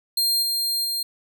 sawtooth tone with level steps, 4200 Hz, C8, 6 cents sharp, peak -16 / -19 / -21 dBFS, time 0.17-1.03 s, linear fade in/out 5 ms, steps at 0.42 / 0.84 s, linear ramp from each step 10 ms, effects none

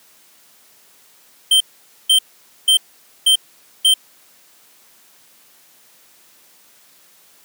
square tone bursts, 3127 Hz, G7, 5 cents flat, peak -10 dBFS, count 5, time 1.51-3.94 s, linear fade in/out 5 ms, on 94 ms, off 490 ms, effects white hiss -51 dBFS RMS until 7.44 s + high-pass 150 Hz 12 dB/octave

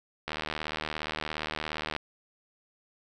click train, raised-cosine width 0.3 ms, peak -16 dBFS, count 131, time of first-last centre 0.28-1.964 s, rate 77.2 Hz, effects none

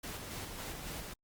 pink noise with tremolo, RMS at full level -42 dBFS, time 0.03-1.14 s, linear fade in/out 10 ms, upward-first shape square, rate 3.6 Hz, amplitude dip 30%, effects Opus 48 kbps

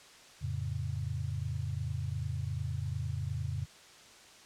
sine chord, F augmented, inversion none, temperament equal, 87.31 / 110 / 138.59 Hz, F2 / A2 / C#3, 0 / 0 / 0 cents, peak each -37 / -37 / -37 dBFS, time 0.41-3.66 s, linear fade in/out 20 ms, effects white hiss -55 dBFS RMS until 4.45 s + low-pass 7000 Hz 12 dB/octave

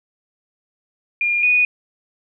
sine tone pair in turn, 2412 / 2470 Hz, D7 / D#7, +46 / -13 cents, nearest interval unison, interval 41 cents, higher second, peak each -16 / -12 dBFS, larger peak second, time 1.21-1.43 / 1.43-1.65 s, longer neither, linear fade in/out 2 ms, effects none

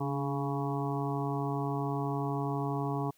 harmonic tone with a mistuned harmonic, 139.4 Hz, C#3, 10 cents sharp, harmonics 1 / 2 / 3 / 5 / 6 / 7 / 8, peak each -33 / -36 / -38 / -40 / -41 / -41 / -42 dBFS, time 0-3.11 s, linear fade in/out 10 ms, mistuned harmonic 2, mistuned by +48 cents, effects white hiss -67 dBFS RMS until 3.17 s

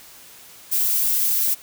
violet noise, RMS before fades -20 dBFS, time 0.71-1.55 s, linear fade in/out 20 ms, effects white hiss -45 dBFS RMS until 1.62 s

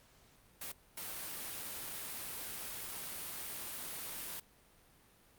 white noise bursts at uneven times, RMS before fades -43 dBFS, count 2, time 0.61-0.72 / 0.97-4.4 s, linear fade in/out 5 ms, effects pink hiss -65 dBFS RMS until 5.38 s + Opus 48 kbps

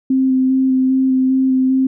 sine tone with vibrato, 261.6 Hz, C4, in tune, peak -11 dBFS, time 0.1-1.87 s, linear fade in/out 5 ms, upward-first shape square, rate 2.5 Hz, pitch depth 11 cents each way, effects none

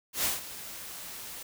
white noise with ADSR envelope, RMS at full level -27 dBFS, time 0.13-1.43 s, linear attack 110 ms, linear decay 160 ms, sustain -15 dB, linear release 6 ms, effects none

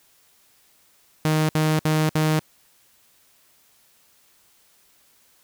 sawtooth tone bursts, 155.56 Hz, D#3, in tune, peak -14 dBFS, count 4, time 1.25-2.393 s, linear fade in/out 0 ms, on 240 ms, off 61 ms, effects white hiss -59 dBFS RMS until 5.43 s

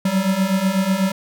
square beating tone pair, 186.2 / 194.3 Hz, F#3 / G3, +11 / -15 cents, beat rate 8.1 Hz, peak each -22 / -19 dBFS, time 0.05-1.12 s, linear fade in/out 5 ms, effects none

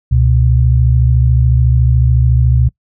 sine tone pair together, 68.92 / 122.8 Hz, C#2 / B2, -9 / -9 cents, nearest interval minor seventh, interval 1000 cents, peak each -10 dBFS, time 0.11-2.69 s, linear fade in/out 10 ms, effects noise-tail reverb RT60 0.1 s tail -24 dB re dry

